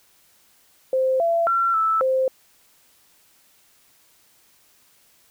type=tone with pitch steps; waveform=sine; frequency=522 / 674 / 1360 / 1315 / 523 Hz; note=C5 / E5 / F6 / E6 / C5; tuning=-4 / +38 / -46 / -5 / -1 cents; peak=-17 dBFS; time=0.93-2.28 s; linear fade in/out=2 ms; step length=270 ms; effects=white hiss -58 dBFS RMS until 5.3 s